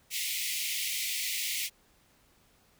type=high-pass noise; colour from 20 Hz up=pink; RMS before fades=-33 dBFS; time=0.1-1.7 s; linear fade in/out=50 ms; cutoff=2000 Hz; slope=96 dB/octave; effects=pink hiss -65 dBFS RMS until 2.79 s